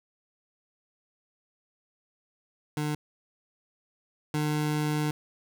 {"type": "tone pair in turn", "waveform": "25% pulse", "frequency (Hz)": [150, 150.87], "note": ["D3", "D3"], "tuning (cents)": [37, 47], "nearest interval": "unison", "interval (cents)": 10, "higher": "second", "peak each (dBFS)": [-24, -22], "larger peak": "second", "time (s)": [[2.77, 2.95], [4.34, 5.11]], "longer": "second", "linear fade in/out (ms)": 2, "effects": []}